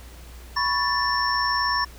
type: tone cluster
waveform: sine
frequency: 990 / 1109 / 1763 / 5430 Hz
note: B5 / C#6 / A6 / F8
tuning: +4 / 0 / +3 / -50 cents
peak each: -26 dBFS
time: 0.56-1.85 s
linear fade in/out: 10 ms
effects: added 60 Hz sine -41 dBFS peak until 1.98 s + pink hiss -48 dBFS RMS until 1.98 s